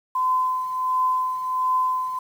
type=tone with tremolo; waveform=sine; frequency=1022 Hz; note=C6; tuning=41 cents flat; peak=-17 dBFS; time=0.15-2.19 s; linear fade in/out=5 ms; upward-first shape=triangle; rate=1.4 Hz; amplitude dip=65%; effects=8-bit